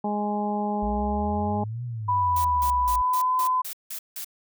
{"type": "harmonic tone", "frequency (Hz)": 207.7, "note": "G#3", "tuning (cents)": 0, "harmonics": [1, 2, 3, 4, 5], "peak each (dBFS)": [-27, -33, -34, -28, -41], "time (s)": [0.04, 1.64], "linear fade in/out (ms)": 5}
{"type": "exponential two-way sweep", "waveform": "sine", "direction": "up then down", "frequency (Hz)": [54.1, 123.6, 54.1], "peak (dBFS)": -29, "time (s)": [0.82, 3.02], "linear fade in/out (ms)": 10, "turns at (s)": 1.84}
{"type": "tone with pitch glide", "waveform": "sine", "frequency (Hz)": [987.8, 1015.6], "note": ["B5", "B5"], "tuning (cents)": [0, 48], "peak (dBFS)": -20, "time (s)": [2.08, 3.62], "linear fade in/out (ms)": 10, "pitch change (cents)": 48, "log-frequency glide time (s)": [2.75, 3.35]}
{"type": "noise bursts", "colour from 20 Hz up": "blue", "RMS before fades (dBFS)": -34, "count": 8, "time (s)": [2.36, 4.246], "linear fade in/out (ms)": 5, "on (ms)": 87, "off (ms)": 170}
{"effects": []}